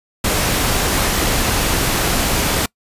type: noise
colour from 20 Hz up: pink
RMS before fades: -17 dBFS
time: 0.24-2.66 s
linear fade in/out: 5 ms
effects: noise-tail reverb RT60 0.1 s tail -25 dB re dry + resampled to 32000 Hz